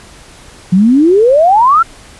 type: exponential sweep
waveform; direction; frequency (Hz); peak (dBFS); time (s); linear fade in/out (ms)
sine; up; 174.61 to 1396.9; -4; 0.72-1.83; 10
effects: pink hiss -37 dBFS RMS until 2.19 s + resampled to 24000 Hz